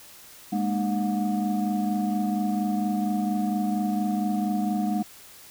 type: tone cluster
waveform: sine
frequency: 206.7 / 231 / 303.4 / 724 Hz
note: G#3 / A#3 / D#4 / F#5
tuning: -8 / -16 / -44 / -38 cents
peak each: -24 / -30 / -30 / -30 dBFS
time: 0.52-5.03 s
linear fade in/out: 10 ms
effects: tanh soft clip ceiling -16 dBFS + white hiss -48 dBFS RMS until 5.5 s

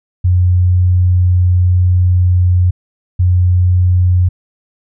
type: tone pair in turn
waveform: sine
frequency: 90.1 / 90.1 Hz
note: F#2 / F#2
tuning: -45 / -45 cents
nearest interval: unison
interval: 0 cents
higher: neither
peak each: -7 dBFS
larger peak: neither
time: 0.24-2.71 / 3.19-4.29 s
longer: first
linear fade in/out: 10 ms
effects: none

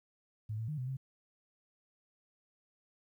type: tone with pitch steps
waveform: sine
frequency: 107.7 / 112.3 / 151.9 / 126.9 / 133 Hz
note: A2 / A2 / D#3 / B2 / C3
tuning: -37 / +36 / -41 / +47 / +29 cents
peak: -35 dBFS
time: 0.49-0.97 s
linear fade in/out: 10 ms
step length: 96 ms
effects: 12-bit

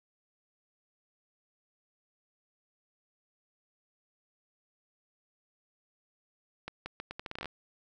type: accelerating click train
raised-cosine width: 0.3 ms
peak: -22 dBFS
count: 13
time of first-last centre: 6.68-7.457 s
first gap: 180 ms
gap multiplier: 0.78
effects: none

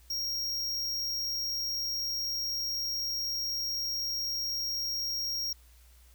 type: tone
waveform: square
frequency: 5588 Hz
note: F8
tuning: in tune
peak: -31 dBFS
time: 0.1-5.53 s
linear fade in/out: 5 ms
effects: added 60 Hz sine -55 dBFS peak until 6.14 s + white hiss -63 dBFS RMS until 6.14 s

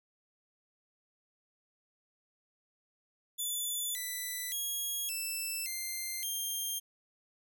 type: tone with pitch steps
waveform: 5% pulse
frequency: 3484 / 1989 / 3300 / 2652 / 2092 / 3197 Hz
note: A7 / B6 / G#7 / E7 / C7 / G7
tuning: -18 / +12 / -12 / +10 / -1 / +33 cents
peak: -26 dBFS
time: 3.38-6.8 s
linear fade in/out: 20 ms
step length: 570 ms
effects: none

